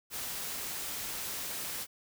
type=noise; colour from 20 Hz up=white; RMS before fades=-38 dBFS; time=0.1-1.87 s; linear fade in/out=50 ms; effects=none